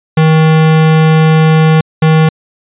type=tone bursts at uneven times; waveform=square; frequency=158.2 Hz; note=D#3; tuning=29 cents sharp; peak=-5 dBFS; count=2; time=0.17-1.81 / 2.02-2.29 s; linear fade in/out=5 ms; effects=resampled to 8000 Hz